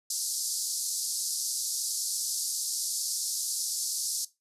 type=band-pass noise; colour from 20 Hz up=pink; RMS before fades=-32 dBFS; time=0.1-4.25 s; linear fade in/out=5 ms; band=4600 to 12000 Hz; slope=48 dB/octave; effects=noise-tail reverb RT60 0.2 s tail -17 dB re dry + resampled to 32000 Hz